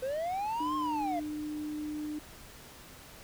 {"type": "linear two-way sweep", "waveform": "triangle", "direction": "up then down", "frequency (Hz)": [502, 1079, 663], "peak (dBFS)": -29, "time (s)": [0.02, 1.2], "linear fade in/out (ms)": 10, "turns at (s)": 0.76}
{"type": "tone", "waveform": "sine", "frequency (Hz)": 301.6, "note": "D4", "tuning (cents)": 46, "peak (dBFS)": -34, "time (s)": [0.6, 2.19], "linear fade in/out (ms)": 5}
{"effects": ["pink hiss -51 dBFS RMS until 3.23 s"]}